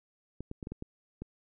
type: clicks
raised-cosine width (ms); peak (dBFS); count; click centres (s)
3; -26; 7; 0.406 / 0.514 / 0.628 / 0.671 / 0.72 / 0.824 / 1.22
effects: none